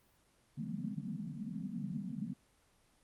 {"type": "band-pass noise", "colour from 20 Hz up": "white", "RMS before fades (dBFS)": -41, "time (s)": [0.57, 2.34], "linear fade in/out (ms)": 10, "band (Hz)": [140, 250], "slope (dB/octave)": 96, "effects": ["pink hiss -70 dBFS RMS until 3.03 s", "Opus 24 kbps"]}